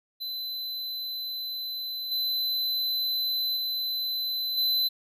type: tone with level steps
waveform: square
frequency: 4028 Hz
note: B7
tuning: 33 cents sharp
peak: -32 / -26 / -28 / -23 dBFS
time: 0.2-4.89 s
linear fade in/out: 20 ms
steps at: 2.11 / 3.56 / 4.57 s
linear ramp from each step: 10 ms
effects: none